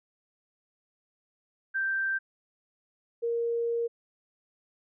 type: tone pair in turn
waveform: sine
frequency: 1568 / 467.3 Hz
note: G6 / A#4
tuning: 0 / +4 cents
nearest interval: octave + major sixth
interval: 2096 cents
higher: first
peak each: -26 / -26 dBFS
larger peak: neither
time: 1.74-2.19 / 3.22-3.88 s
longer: second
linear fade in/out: 20 ms
effects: none